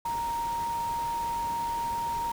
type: tone in noise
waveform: sine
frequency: 933 Hz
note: A#5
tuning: 1 cent sharp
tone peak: -28 dBFS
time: 0.05-2.32 s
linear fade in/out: 5 ms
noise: pink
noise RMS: -42 dBFS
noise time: 0.05-2.32 s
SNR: +11 dB
effects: none